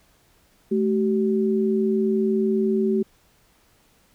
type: tone pair together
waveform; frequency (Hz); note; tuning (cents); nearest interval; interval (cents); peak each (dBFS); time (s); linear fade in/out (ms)
sine; 216 / 382; A3 / G4; -32 / -45; minor seventh; 987; -21; 0.71-3.03; 10
effects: pink hiss -60 dBFS RMS until 4.14 s